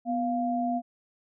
sine tone pair together, 246.8 / 698 Hz, B3 / F5, -1 / -1 cents, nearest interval octave + tritone, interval 1800 cents, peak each -28 dBFS, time 0.05-0.82 s, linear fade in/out 50 ms, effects none

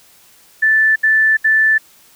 sine tone bursts, 1758 Hz, A6, 2 cents flat, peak -9 dBFS, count 3, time 0.62-1.782 s, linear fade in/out 10 ms, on 340 ms, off 71 ms, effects white hiss -48 dBFS RMS until 2.15 s

